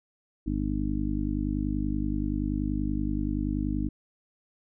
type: harmonic tone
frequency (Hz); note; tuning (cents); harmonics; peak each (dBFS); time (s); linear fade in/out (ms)
50.5; G#1; -48; 1 / 2 / 3 / 4 / 5 / 6; -31 / -35 / -37 / -35 / -32 / -32; 0.46-3.89; 10
effects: none